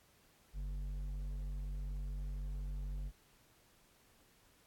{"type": "tone with hard clipping", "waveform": "sine", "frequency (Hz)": 47.95, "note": "G1", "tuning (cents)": -37, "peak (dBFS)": -40, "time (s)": [0.53, 3.12], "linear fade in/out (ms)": 50, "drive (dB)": 7, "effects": ["pink hiss -68 dBFS RMS until 4.66 s", "AAC 64 kbps"]}